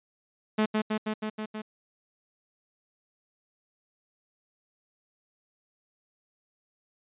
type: tone with echo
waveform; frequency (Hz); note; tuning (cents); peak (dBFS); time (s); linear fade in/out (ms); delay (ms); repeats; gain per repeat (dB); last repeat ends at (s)
sawtooth; 215.4; A3; -37; -18; 0.58-0.66; 10; 160; 6; -2; 1.62
effects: resampled to 8000 Hz